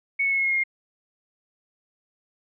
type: tone with pitch steps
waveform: sine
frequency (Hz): 2217 / 2202 / 2186 / 2171 / 2156 / 2141 / 2127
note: C#7 / C#7 / C#7 / C#7 / C#7 / C7 / C7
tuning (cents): 0 / -12 / -25 / -37 / -49 / +39 / +28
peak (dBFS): -20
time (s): 0.19-0.638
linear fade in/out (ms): 10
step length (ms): 64
effects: none